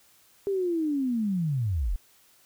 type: linear sweep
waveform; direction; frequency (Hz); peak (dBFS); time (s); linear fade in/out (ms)
sine; down; 403.6 to 34; -24; 0.47-1.96; 0
effects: white hiss -60 dBFS RMS until 2.45 s